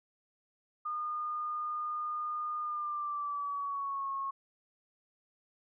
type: tone with pitch glide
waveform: sine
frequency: 1219 to 1092.3 Hz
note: D#6 to C#6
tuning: -36 to -26 cents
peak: -33 dBFS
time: 0.85-4.31 s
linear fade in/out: 10 ms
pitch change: -190 cents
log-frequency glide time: 2.6-4.1 s
effects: none